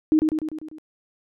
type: tone with echo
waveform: sine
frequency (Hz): 311.1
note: D#4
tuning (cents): 0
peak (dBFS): -13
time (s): 0.12-0.19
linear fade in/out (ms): 0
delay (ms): 99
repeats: 6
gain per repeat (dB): -4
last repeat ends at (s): 0.784
effects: none